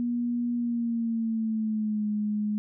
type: tone with pitch glide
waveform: sine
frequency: 240 to 210.1 Hz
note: B3 to G#3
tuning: -49 to +20 cents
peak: -25 dBFS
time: 0-2.58 s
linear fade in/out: 0 ms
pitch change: -231 cents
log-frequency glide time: 0.55-2.07 s
effects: none